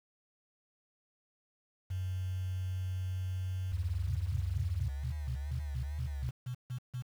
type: tone with pitch glide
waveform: sine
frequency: 92.5 to 93.52 Hz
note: F#2 to F#2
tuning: 0 to +19 cents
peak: -33 dBFS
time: 1.9-4.89 s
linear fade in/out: 10 ms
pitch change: +19 cents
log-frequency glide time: 3.24-4.43 s
type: tone with vibrato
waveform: sine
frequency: 72.4 Hz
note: D2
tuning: 24 cents flat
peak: -35 dBFS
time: 3.72-6.29 s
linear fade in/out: 0 ms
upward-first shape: sine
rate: 2.3 Hz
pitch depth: 92 cents each way
type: tone bursts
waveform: sine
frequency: 124.6 Hz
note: B2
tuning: 16 cents sharp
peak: -35 dBFS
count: 13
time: 4.08-7.024 s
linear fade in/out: 10 ms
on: 88 ms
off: 150 ms
effects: 9-bit